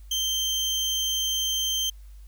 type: tone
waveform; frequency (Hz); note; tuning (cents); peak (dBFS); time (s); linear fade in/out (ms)
30% pulse; 3136; G7; 0; -21; 0.11-1.9; 5
effects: added 50 Hz sine -42 dBFS peak until 2.27 s + white hiss -63 dBFS RMS until 2.27 s